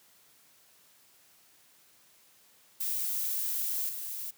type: noise with level steps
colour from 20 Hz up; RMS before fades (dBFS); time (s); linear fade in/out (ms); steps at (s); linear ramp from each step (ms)
violet; -32 / -38; 2.8-4.31; 10; 3.89; 2
effects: white hiss -62 dBFS RMS until 4.37 s + high-pass 80 Hz 12 dB/octave